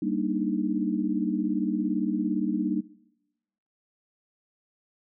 sine chord, Eb major seventh, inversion first, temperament equal, 196 / 233.1 / 293.7 / 311.1 Hz, G3 / Bb3 / D4 / Eb4, 0 / 0 / 0 / 0 cents, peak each -30 dBFS, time 0.02-2.81 s, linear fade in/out 5 ms, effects noise-tail reverb RT60 1.0 s tail -22 dB re dry

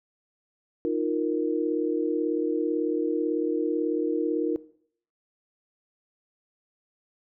sine chord, Eb suspended second, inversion none, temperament equal, 311.1 / 349.2 / 466.2 Hz, Eb4 / F4 / Bb4, 0 / 0 / 0 cents, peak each -28 dBFS, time 0.85-4.56 s, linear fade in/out 0 ms, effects noise-tail reverb RT60 0.6 s tail -18 dB re dry

